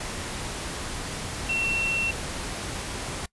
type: tone in noise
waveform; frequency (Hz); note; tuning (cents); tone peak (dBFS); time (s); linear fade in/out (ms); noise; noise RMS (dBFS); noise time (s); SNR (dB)
sine; 2712; E7; +49; -24; 1.49-2.11; 5; pink; -33; 0-3.26; +6
effects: noise-tail reverb RT60 0.1 s tail -22 dB re dry + resampled to 24000 Hz